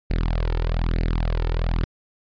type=tone with flanger; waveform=sawtooth; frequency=41.2 Hz; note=E1; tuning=in tune; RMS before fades=-22 dBFS; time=0.1-1.84 s; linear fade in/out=0 ms; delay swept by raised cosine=0.44 to 2.24 ms; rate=1.1 Hz; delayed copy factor=+0.75; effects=resampled to 11025 Hz